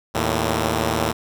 5% pulse tone pair together, 79 / 111.72 Hz, D#2 / A2, +27 / +27 cents, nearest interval tritone, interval 600 cents, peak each -11 dBFS, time 0.14-1.13 s, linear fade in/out 20 ms, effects none

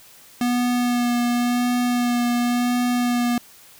square tone with vibrato, 243 Hz, B3, 28 cents flat, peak -19 dBFS, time 0.41-3.38 s, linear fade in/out 2 ms, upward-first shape sine, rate 0.93 Hz, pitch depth 16 cents each way, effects white hiss -48 dBFS RMS until 3.79 s

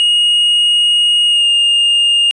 triangle tone with pitch glide, 2872 to 2829 Hz, F7 to F7, +48 to +22 cents, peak -7 dBFS, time 0-2.31 s, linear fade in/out 0 ms, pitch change -26 cents, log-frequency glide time 1.27-1.47 s, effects resampled to 22050 Hz

